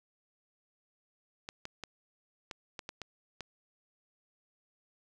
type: clicks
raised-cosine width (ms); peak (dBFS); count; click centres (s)
0.2; -23; 8; 1.489 / 1.654 / 1.837 / 2.512 / 2.792 / 2.891 / 3.017 / 3.407
effects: none